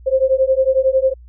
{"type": "beating tone pair", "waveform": "sine", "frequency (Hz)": [522, 533], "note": ["C5", "C5"], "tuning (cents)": [-4, 32], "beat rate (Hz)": 11, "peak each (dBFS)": -15, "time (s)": [0.06, 1.14], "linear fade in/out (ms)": 20, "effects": ["added 60 Hz sine -38 dBFS peak until 1.28 s"]}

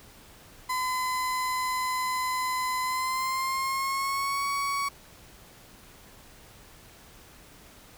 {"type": "tone with pitch glide", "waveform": "35% pulse", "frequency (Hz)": [1016, 1120.8], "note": ["B5", "C#6"], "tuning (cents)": [49, 19], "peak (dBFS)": -25, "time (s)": [0.69, 4.89], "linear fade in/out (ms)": 10, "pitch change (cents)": 170, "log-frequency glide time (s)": [2.82, 4.47], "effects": ["pink hiss -52 dBFS RMS until 7.97 s"]}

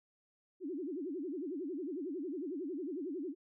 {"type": "tone with vibrato", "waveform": "sine", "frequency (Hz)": 320.9, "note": "E4", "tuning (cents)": -46, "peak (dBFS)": -37, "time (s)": [0.6, 3.35], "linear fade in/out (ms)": 50, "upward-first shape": "sine", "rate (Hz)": 11, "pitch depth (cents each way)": 300, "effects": []}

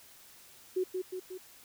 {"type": "tone with echo", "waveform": "sine", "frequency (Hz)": 370, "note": "F#4", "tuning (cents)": 0, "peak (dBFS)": -27, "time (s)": [0.76, 0.84], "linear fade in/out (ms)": 10, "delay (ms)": 180, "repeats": 3, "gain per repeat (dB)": -4, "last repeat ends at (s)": 1.38, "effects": ["white hiss -56 dBFS RMS until 1.64 s"]}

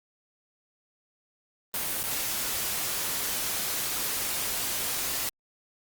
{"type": "noise with dropouts", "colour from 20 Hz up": "white", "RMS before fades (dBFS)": -30, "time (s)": [1.74, 5.29], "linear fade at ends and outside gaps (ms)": 1, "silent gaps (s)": [2.031, 2.038], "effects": ["Opus 32 kbps"]}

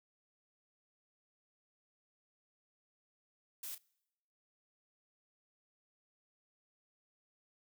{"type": "noise with echo", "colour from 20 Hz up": "blue", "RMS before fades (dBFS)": -44, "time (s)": [3.63, 3.75], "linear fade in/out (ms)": 5, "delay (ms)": 32, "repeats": 1, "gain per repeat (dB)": -11, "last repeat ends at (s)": 3.782, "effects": ["noise-tail reverb RT60 0.9 s tail -26 dB re dry"]}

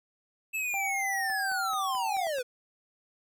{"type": "linear sweep", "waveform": "square", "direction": "down", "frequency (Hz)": [2637, 475.5], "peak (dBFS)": -30, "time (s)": [0.53, 2.43], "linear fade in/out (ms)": 20}
{"type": "tone with pitch glide", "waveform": "sine", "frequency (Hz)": [784, 770.1], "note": ["G5", "G5"], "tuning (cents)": [0, -31], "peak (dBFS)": -32, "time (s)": [0.74, 2.27], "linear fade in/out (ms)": 0, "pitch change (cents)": -31, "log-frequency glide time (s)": [1.1, 1.28]}
{"type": "click train", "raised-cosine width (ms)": 0.5, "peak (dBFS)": -32, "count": 6, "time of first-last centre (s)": [1.3, 2.385], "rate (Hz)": 4.61}
{"effects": []}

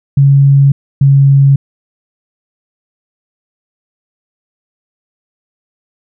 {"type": "tone pair in turn", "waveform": "sine", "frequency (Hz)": [139, 138.3], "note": ["C#3", "C#3"], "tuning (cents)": [5, -4], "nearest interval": "unison", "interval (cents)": 9, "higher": "first", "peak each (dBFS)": -3, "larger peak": "neither", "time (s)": [[0.17, 0.72], [1.01, 1.56]], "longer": "neither", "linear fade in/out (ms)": 5, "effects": []}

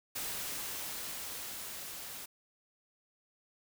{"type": "noise with level ramp", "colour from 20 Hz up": "white", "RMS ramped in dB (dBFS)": [-38, -45], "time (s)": [0.15, 2.26], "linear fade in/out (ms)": 10, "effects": []}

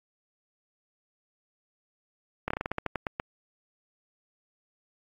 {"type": "slowing click train", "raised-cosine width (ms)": 0.5, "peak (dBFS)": -14, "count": 12, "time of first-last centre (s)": [2.48, 3.199], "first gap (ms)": 25, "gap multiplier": 1.18, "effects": ["AAC 64 kbps"]}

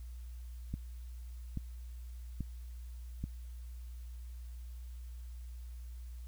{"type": "click train", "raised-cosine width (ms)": 5, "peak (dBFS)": -25, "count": 4, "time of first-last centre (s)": [0.74, 3.24], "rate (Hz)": 1.2, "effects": ["added 60 Hz sine -43 dBFS peak until 6.27 s", "white hiss -66 dBFS RMS until 6.27 s"]}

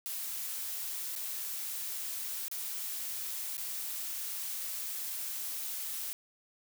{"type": "noise with dropouts", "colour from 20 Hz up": "blue", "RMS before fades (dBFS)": -38, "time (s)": [0.06, 6.13], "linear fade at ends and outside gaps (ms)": 0, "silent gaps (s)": [[1.153, 1.161], [2.482, 2.514], [3.569, 3.579]], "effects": []}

